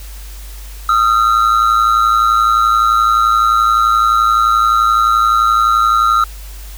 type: ring-modulated tone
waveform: triangle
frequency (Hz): 1300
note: E6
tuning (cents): -24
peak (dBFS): -4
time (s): 0.89-6.24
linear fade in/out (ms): 0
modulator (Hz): 55.8
effects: added 50 Hz sine -28 dBFS peak until 6.77 s + white hiss -38 dBFS RMS until 6.77 s